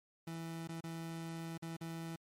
30% pulse tone with dropouts, 164.81 Hz, E3, in tune, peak -39 dBFS, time 0.27-2.16 s, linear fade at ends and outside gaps 5 ms, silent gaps 0.675-0.689 / 0.807-0.838 / 1.577-1.623 / 1.767-1.81 s, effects MP3 64 kbps

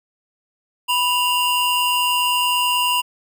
square tone pair together, 987.8 / 2794 Hz, B5 / F7, 0 / 0 cents, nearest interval octave + tritone, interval 1800 cents, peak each -20 dBFS, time 0.88-3.02 s, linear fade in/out 20 ms, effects none

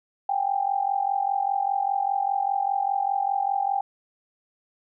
sine tone with amplitude modulation, 792 Hz, G5, 18 cents sharp, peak -18 dBFS, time 0.29-3.81 s, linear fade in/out 5 ms, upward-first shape sine, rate 45 Hz, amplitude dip 85%, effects none

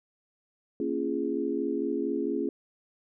sine chord, Bb minor seventh, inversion none, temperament equal with one note detuned, 233.1 / 277.2 / 341.8 / 415.3 Hz, Bb3 / Db4 / F4 / Ab4, 0 / 0 / -37 / 0 cents, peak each -35 / -31 / -32 / -32 dBFS, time 0.8-2.49 s, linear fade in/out 2 ms, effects none

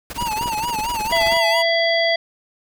pink noise with tremolo, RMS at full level -28 dBFS, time 0.1-1.37 s, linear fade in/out 0 ms, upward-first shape triangle, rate 19 Hz, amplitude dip 100%
square tone with vibrato, 907 Hz, A#5, 48 cents flat, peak -22 dBFS, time 0.17-1.63 s, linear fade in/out 20 ms, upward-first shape sine, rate 4.4 Hz, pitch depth 120 cents each way
clicks, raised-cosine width 3 ms, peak -17 dBFS, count 4, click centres 0.225 / 0.412 / 0.459 / 0.788 s
harmonic tone, 668 Hz, E5, 23 cents sharp, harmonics 1 / 3 / 5 / 7, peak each -18 / -20 / -24 / -25 dBFS, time 1.12-2.16 s, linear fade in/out 5 ms
effects none

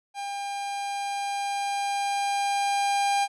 45% pulse tone with level ramp, 802 Hz, G5, 39 cents sharp, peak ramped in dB -31 to -21 dBFS, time 0.14-3.28 s, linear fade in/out 50 ms, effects resampled to 24000 Hz

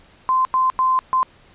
sine tone bursts at uneven times, 1036 Hz, C6, 17 cents flat, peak -14 dBFS, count 4, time 0.29-0.45 / 0.54-0.7 / 0.79-0.99 / 1.13-1.23 s, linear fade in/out 0 ms, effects pink hiss -51 dBFS RMS until 1.54 s + resampled to 8000 Hz

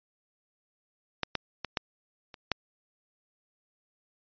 clicks, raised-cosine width 0.2 ms, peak -10 / -10 / -15 / -10 / -27 / -8 dBFS, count 6, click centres 1.233 / 1.353 / 1.647 / 1.772 / 2.342 / 2.517 s, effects resampled to 11025 Hz

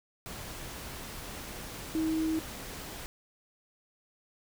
sine tone in noise, 318.5 Hz, D#4, 41 cents sharp, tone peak -27 dBFS, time 1.95-2.39 s, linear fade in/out 0 ms, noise pink, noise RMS -42 dBFS, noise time 0.26-3.06 s, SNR +12 dB, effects none

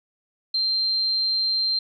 sine tone, 4154 Hz, C8, 13 cents flat, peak -20 dBFS, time 0.54-1.79 s, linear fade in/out 5 ms, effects none

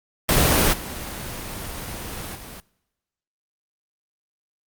pink noise with level steps, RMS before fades -17 / -32 / -38 dBFS, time 0.29-2.6 s, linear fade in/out 0 ms, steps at 0.72 / 2.34 s, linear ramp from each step 20 ms, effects noise-tail reverb RT60 1.0 s tail -24 dB re dry + Opus 24 kbps

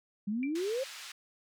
sine exponential sweep, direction up, 196 to 554.4 Hz, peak -30 dBFS, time 0.27-0.84 s, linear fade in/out 10 ms
sine tone with exponential decay, 2349 Hz, D7, in tune, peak -36 dBFS, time 0.43-0.56 s, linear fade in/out 1 ms, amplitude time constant 28 ms
white band-pass noise, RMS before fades -46 dBFS, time 0.55-1.12 s, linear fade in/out 5 ms, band 1400 to 4900 Hz, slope 12 dB/octave
effects none

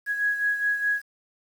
sine beating tone pair, 1663 / 1667.8 Hz, G#6 / G#6, +2 / +7 cents, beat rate 4.8 Hz, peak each -23 / -30 dBFS, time 0.06-1.02 s, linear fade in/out 50 ms, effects 8-bit

